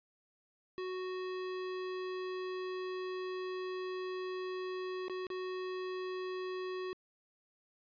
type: tone with dropouts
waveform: square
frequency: 370 Hz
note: F#4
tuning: in tune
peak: -38 dBFS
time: 0.78-6.93 s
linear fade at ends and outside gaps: 0 ms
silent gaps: 5.082-5.097 / 5.268-5.302 s
effects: resampled to 11025 Hz